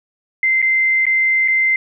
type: tone with dropouts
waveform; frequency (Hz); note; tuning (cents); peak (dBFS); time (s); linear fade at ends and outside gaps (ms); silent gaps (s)
sine; 2079; C7; -12; -12; 0.43-1.76; 2; 0.618-0.625 / 1.055-1.066 / 1.478-1.482
effects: none